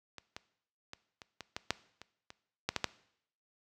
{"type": "clicks", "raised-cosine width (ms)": 0.2, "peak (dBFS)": [-27, -24, -26, -30, -25, -19, -11, -29, -30, -13, -13, -11], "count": 12, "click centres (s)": [0.183, 0.365, 0.934, 1.218, 1.407, 1.565, 1.706, 2.016, 2.304, 2.69, 2.763, 2.843], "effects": ["noise-tail reverb RT60 0.7 s tail -19 dB re dry", "high-pass 60 Hz 12 dB/octave"]}